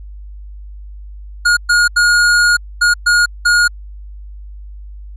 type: tone bursts at uneven times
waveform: square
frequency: 1434 Hz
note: F6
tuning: 45 cents sharp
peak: -9 dBFS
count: 6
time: 1.45-1.57 / 1.69-1.88 / 1.96-2.57 / 2.81-2.94 / 3.06-3.26 / 3.45-3.68 s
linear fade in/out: 10 ms
effects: added 50 Hz sine -29 dBFS peak until 5.16 s + resampled to 22050 Hz